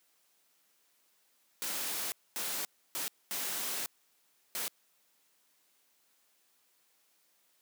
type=noise bursts at uneven times; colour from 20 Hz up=white; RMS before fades=-36 dBFS; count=5; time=1.62-2.12 / 2.36-2.65 / 2.95-3.08 / 3.31-3.86 / 4.55-4.68 s; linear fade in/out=0 ms; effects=white hiss -71 dBFS RMS until 7.61 s + high-pass 200 Hz 12 dB/octave